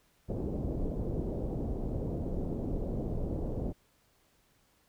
pink low-pass noise, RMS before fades -34 dBFS, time 0.28-3.73 s, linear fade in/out 20 ms, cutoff 550 Hz, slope 24 dB/octave, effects pink hiss -69 dBFS RMS until 4.88 s

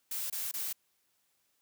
blue noise bursts, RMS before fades -36 dBFS, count 3, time 0.11-0.728 s, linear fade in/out 5 ms, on 190 ms, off 24 ms, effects white hiss -75 dBFS RMS until 1.61 s + high-pass 60 Hz 12 dB/octave

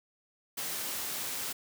white high-pass noise, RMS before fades -36 dBFS, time 0.57-1.53 s, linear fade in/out 10 ms, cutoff 110 Hz, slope 12 dB/octave, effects none

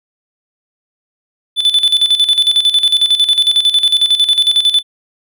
triangle tone with tremolo, 3500 Hz, A7, 10 cents flat, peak -5 dBFS, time 1.56-4.83 s, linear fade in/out 50 ms, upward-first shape square, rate 11 Hz, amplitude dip 70%, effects none

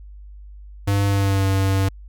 square tone with pitch glide, 100.1 to 96.69 Hz, G2 to G2, +37 to -23 cents, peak -17 dBFS, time 0.87-1.89 s, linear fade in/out 10 ms, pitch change -60 cents, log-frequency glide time 1.06-1.46 s, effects added 50 Hz sine -37 dBFS peak until 2.08 s

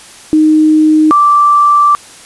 sine tone pair in turn, 310 / 1170.4 Hz, D#4 / D6, -6 / -6 cents, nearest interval octave + major seventh, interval 2300 cents, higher second, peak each -4 dBFS, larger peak neither, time 0.33-1.11 / 1.11-1.95 s, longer second, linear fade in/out 0 ms, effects white hiss -35 dBFS RMS until 2.25 s + resampled to 24000 Hz

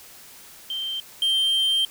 sine / triangle tone pair in turn, 3136 / 3148 Hz, G7 / G7, 0 / +7 cents, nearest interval unison, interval 7 cents, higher second, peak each -26 / -17 dBFS, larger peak second, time 0.7-1 / 1.22-1.85 s, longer second, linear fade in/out 2 ms, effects white hiss -46 dBFS RMS until 1.9 s

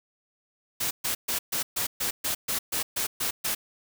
white noise bursts, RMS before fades -28 dBFS, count 12, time 0.8-3.55 s, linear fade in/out 10 ms, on 110 ms, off 130 ms, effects none

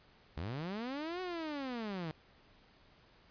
sawtooth linear two-way sweep, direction up then down, 69.5 to 373.7 to 151.8 Hz, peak -34 dBFS, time 0.37-2.11 s, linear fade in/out 0 ms, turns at 1.21 s, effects pink hiss -64 dBFS RMS until 3.3 s + resampled to 11025 Hz

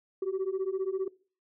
sine beating tone pair, 373.7 / 388.7 Hz, F#4 / G4, +17 / -15 cents, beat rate 15 Hz, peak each -30 dBFS, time 0.22-1.08 s, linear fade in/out 5 ms, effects noise-tail reverb RT60 0.4 s tail -23 dB re dry + tanh soft clip ceiling -25 dBFS

